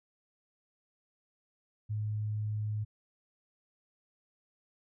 sine tone, 106.4 Hz, G#2, 42 cents sharp, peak -31 dBFS, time 1.89-2.85 s, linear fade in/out 20 ms, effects none

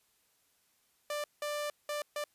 sawtooth tone bursts at uneven times, 591 Hz, D5, 11 cents sharp, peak -30 dBFS, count 4, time 1.1-1.24 / 1.42-1.7 / 1.89-2.02 / 2.16-2.24 s, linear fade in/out 2 ms, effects white hiss -72 dBFS RMS until 2.34 s + resampled to 32000 Hz

